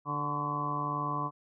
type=harmonic tone with a mistuned harmonic; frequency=146.83 Hz; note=D3; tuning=in tune; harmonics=1 / 2 / 3 / 4 / 5 / 6 / 7 / 8; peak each=-37 / -40 / -46 / -46 / -43 / -45 / -34 / -35 dBFS; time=0.05-1.31 s; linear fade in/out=50 ms; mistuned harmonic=8; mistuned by=-67 cents; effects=none